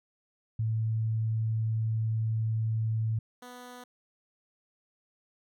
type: tone pair in turn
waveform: sine / 10% pulse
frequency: 111.1 / 247.3 Hz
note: A2 / B3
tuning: +17 / +3 cents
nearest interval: octave + major second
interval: 1386 cents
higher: second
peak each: -26 / -36 dBFS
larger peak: first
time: 0.59-3.19 / 3.42-3.84 s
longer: first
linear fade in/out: 5 ms
effects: none